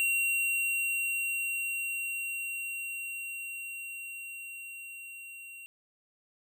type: tone with level ramp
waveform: square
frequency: 2746 Hz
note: F7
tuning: 30 cents flat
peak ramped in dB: -26 to -45 dBFS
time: 0-5.66 s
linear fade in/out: 0 ms
effects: none